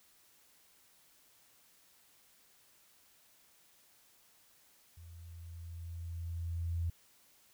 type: tone with level ramp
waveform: sine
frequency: 84.3 Hz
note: E2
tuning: 39 cents sharp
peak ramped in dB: -50 to -31 dBFS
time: 4.97-6.9 s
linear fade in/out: 5 ms
effects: white hiss -66 dBFS RMS until 7.53 s